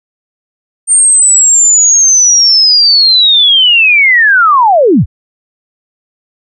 sine linear sweep, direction down, 8810 to 49 Hz, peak -3 dBFS, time 0.87-5.06 s, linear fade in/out 50 ms, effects none

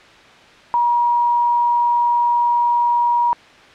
sine tone, 955 Hz, A#5, 42 cents sharp, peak -13 dBFS, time 0.74-3.33 s, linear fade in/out 0 ms, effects white hiss -44 dBFS RMS until 3.74 s + low-pass 3000 Hz 12 dB/octave

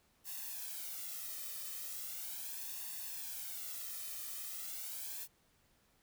blue noise with flanger, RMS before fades -44 dBFS, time 0.24-5.28 s, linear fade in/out 50 ms, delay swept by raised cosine 1.1 to 1.64 ms, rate 0.38 Hz, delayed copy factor +0.75, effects pink hiss -72 dBFS RMS until 6.02 s

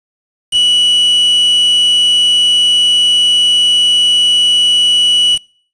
triangle tone with quantisation, 2945 Hz, F#7, 9 cents flat, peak -6 dBFS, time 0.51-5.39 s, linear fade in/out 50 ms, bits 3, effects noise-tail reverb RT60 0.5 s tail -26 dB re dry + resampled to 22050 Hz

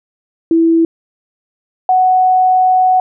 sine tone pair in turn, 329.6 / 742.1 Hz, E4 / F#5, 0 / +5 cents, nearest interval octave + major second, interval 1405 cents, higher second, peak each -7 dBFS, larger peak neither, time 0.51-0.85 / 1.89-3 s, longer second, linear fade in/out 2 ms, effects none

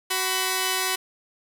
5% pulse tone pair together, 374.6 / 1000 Hz, F#4 / B5, +21 / +21 cents, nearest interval octave + perfect fourth, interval 1700 cents, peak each -14 dBFS, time 0.1-0.96 s, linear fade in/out 10 ms, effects none

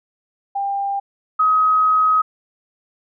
sine tone pair in turn, 796 / 1266 Hz, G5 / D#6, +26 / +30 cents, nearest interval minor sixth, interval 804 cents, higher second, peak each -19 / -12 dBFS, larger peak second, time 0.55-1 / 1.39-2.22 s, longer second, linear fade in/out 10 ms, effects none

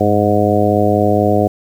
harmonic tone with a mistuned harmonic, 104.1 Hz, G#2, 5 cents sharp, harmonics 1 / 2 / 3 / 4 / 5 / 6 / 7, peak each -18 / -18 / -18 / -18 / -18 / -18 / -18 dBFS, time 0-1.48 s, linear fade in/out 10 ms, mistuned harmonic 1, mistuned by -85 cents, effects 7-bit

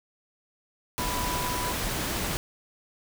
sine tone in noise, 987.8 Hz, B5, in tune, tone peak -32 dBFS, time 0.99-1.72 s, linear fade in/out 0 ms, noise pink, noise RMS -30 dBFS, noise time 0.98-2.37 s, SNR -5 dB, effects none

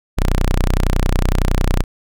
sawtooth tone, 30.87 Hz, B0, in tune, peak -9 dBFS, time 0.17-1.84 s, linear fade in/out 20 ms, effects none

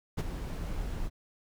brown noise with ADSR envelope, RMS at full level -25 dBFS, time 0.17-1.1 s, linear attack 22 ms, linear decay 27 ms, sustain -10 dB, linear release 39 ms, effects none

